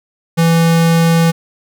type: tone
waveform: square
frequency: 166 Hz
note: E3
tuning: 12 cents sharp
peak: -9 dBFS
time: 0.37-1.32 s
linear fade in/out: 20 ms
effects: none

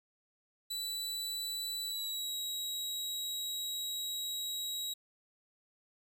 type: tone with pitch glide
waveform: sawtooth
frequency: 3961 to 3842 Hz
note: B7 to B7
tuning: +4 to -48 cents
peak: -33 dBFS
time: 0.7-4.94 s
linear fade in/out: 10 ms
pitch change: -52 cents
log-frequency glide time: 1.83-2.36 s
effects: 11-bit

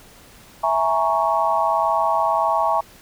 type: chord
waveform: sine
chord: A# half-diminished seventh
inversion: second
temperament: equal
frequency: 659.3 / 830.6 / 932.3 / 1108.7 Hz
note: E5 / G#5 / A#5 / C#6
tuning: 0 / 0 / 0 / 0 cents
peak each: -22 dBFS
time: 0.63-2.81 s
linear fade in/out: 10 ms
effects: pink hiss -47 dBFS RMS until 3.01 s

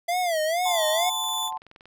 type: tone with vibrato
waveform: square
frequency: 672 Hz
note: E5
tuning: 33 cents sharp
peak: -23 dBFS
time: 0.08-1.1 s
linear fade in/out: 10 ms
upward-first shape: sine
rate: 2.2 Hz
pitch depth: 150 cents each way
type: tone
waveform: sawtooth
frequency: 3490 Hz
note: A7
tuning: 15 cents flat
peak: -24 dBFS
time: 0.63-1.51 s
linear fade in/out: 50 ms
type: chord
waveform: sine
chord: F# diminished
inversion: none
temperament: equal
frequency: 740 / 880 / 1046.5 Hz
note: F#5 / A5 / C6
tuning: 0 / 0 / 0 cents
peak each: -37 / -31 / -34 dBFS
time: 0.65-1.58 s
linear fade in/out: 10 ms
type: click train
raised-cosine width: 0.3 ms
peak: -33 dBFS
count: 14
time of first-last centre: 1.24-1.856 s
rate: 21.1 Hz
effects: none

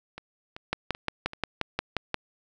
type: two click trains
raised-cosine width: 0.3 ms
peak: -10 / -23 dBFS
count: 9 / 4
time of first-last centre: 0.73-2.143 / 0.18-1.334 s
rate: 5.66 / 2.6 Hz
effects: none

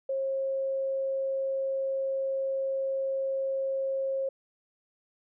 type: tone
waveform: sine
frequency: 538 Hz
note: C5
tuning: 48 cents sharp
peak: -27 dBFS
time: 0.09-4.29 s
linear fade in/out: 5 ms
effects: none

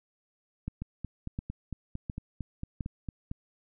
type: two click trains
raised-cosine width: 5 ms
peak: -23 / -21 dBFS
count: 12 / 4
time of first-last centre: 0.82-3.314 / 0.68-2.808 s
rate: 4.41 / 1.41 Hz
effects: none

